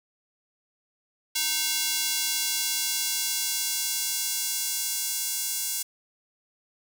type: tone with high-pass filter sweep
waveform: square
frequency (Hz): 308.4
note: D#4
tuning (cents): -15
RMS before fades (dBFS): -28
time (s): 1.35-5.83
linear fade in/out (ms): 10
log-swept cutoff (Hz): 3800 to 6900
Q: 0.86
effects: none